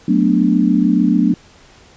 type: chord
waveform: sine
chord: B minor seventh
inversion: second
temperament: equal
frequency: 185 / 220 / 246.9 / 293.7 Hz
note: F#3 / A3 / B3 / D4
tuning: 0 / 0 / 0 / 0 cents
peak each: -16 dBFS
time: 0.08-1.34 s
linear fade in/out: 5 ms
effects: pink hiss -46 dBFS RMS until 1.96 s + resampled to 16000 Hz